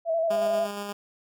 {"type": "tone with vibrato", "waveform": "sine", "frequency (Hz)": 658, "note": "E5", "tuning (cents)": -3, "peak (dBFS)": -22, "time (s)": [0.05, 0.68], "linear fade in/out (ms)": 50, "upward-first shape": "square", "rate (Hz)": 11, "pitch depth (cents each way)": 32}
{"type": "tone with tremolo", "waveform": "10% pulse", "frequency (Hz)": 203.4, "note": "G#3", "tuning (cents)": -36, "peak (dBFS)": -23, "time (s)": [0.3, 0.93], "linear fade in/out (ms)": 10, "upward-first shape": "square", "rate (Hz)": 8.5, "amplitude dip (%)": 25}
{"effects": []}